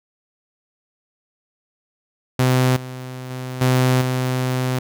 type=tone with level steps; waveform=sawtooth; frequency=128 Hz; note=C3; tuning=38 cents flat; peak=-10 / -26 / -23 / -10 / -15 dBFS; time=2.39-4.79 s; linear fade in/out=5 ms; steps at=2.76 / 3.3 / 3.61 / 4.01 s; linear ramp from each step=5 ms; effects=none